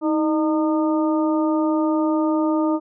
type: harmonic tone with a mistuned harmonic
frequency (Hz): 304.6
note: D#4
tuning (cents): -37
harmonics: 1 / 2 / 3 / 4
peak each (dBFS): -18 / -25 / -28 / -30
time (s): 0.01-2.8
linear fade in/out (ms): 50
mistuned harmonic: 1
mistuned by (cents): +62
effects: none